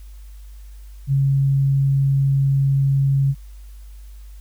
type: tone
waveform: sine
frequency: 137.4 Hz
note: C#3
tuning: 15 cents flat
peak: -14 dBFS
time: 1.07-3.35 s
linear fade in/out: 50 ms
effects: added 50 Hz sine -36 dBFS peak until 4.4 s + white hiss -56 dBFS RMS until 4.4 s